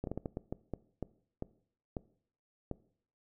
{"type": "slowing click train", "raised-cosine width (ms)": 2, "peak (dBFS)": -23, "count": 12, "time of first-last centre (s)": [0.04, 2.713], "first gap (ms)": 32, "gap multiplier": 1.37, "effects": ["noise-tail reverb RT60 0.6 s tail -20 dB re dry"]}